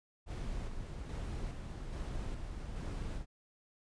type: noise with tremolo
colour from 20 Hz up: brown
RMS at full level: -39 dBFS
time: 0.26-3.26 s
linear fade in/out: 50 ms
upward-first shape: square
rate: 1.2 Hz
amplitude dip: 35%
effects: resampled to 22050 Hz